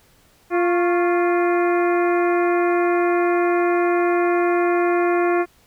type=harmonic tone with a mistuned harmonic; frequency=348.8 Hz; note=F4; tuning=2 cents flat; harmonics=1 / 2 / 3 / 4 / 5 / 6 / 7; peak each=-17 / -23 / -27 / -29 / -31 / -33 / -34 dBFS; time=0.5-5.46 s; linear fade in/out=50 ms; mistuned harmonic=3; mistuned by=+78 cents; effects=pink hiss -56 dBFS RMS until 5.66 s